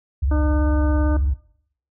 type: tone with vibrato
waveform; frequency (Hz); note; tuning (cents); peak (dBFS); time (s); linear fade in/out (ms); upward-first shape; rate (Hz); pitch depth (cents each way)
sine; 68.8; C#2; -12; -17; 0.22-1.34; 10; sine; 18; 240
type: harmonic tone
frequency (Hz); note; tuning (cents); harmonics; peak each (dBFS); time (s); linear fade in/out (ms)
302.2; D4; +50; 1 / 2 / 3 / 4 / 5; -23 / -29 / -33 / -35 / -37; 0.31-1.17; 5
effects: noise-tail reverb RT60 0.6 s tail -17 dB re dry